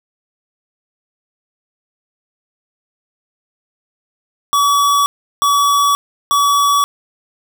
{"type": "tone bursts", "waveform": "square", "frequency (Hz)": 1139, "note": "C#6", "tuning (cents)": 47, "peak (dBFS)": -11, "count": 3, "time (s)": [4.53, 6.84], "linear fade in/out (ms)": 0, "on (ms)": 530, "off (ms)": 360, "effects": []}